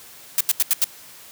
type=noise bursts; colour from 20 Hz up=blue; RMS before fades=-17 dBFS; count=5; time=0.38-0.843 s; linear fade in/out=2 ms; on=27 ms; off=82 ms; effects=white hiss -44 dBFS RMS until 1.31 s + high-pass 80 Hz 12 dB/octave